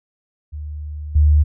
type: tone with level steps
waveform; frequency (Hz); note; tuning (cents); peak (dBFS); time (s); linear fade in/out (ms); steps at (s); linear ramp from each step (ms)
sine; 75; D2; +37; -26 / -9; 0.52-1.44; 20; 1.15; 10
effects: none